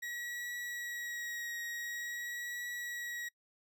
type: tone with vibrato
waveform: 40% pulse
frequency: 1910 Hz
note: A#6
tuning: 42 cents sharp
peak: -38 dBFS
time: 0.02-3.29 s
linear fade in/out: 10 ms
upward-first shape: triangle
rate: 0.47 Hz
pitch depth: 20 cents each way
effects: noise-tail reverb RT60 0.1 s tail -25 dB re dry